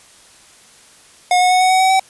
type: tone with pitch steps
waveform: square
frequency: 723 / 729.7 / 736.5 / 743.3 / 750.2 / 757.2 / 764.2 Hz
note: F#5 / F#5 / F#5 / F#5 / F#5 / F#5 / G5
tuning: -40 / -24 / -8 / +8 / +24 / +40 / -44 cents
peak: -11 dBFS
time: 1.31-1.996 s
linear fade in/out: 2 ms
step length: 98 ms
effects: white hiss -46 dBFS RMS until 2.09 s + resampled to 24000 Hz